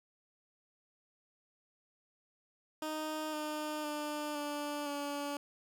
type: tone with pitch steps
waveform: 15% pulse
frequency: 309.9 / 304 / 298.3 / 292.7 / 287.1 Hz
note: D#4 / D#4 / D4 / D4 / D4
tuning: -7 / -40 / +27 / -6 / -39 cents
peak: -30 dBFS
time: 2.82-5.37 s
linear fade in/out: 2 ms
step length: 510 ms
effects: none